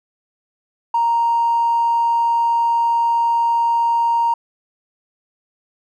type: tone with tanh clipping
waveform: triangle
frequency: 932.3 Hz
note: A#5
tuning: in tune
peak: -13 dBFS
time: 0.94-4.34 s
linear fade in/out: 5 ms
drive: 1 dB
effects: none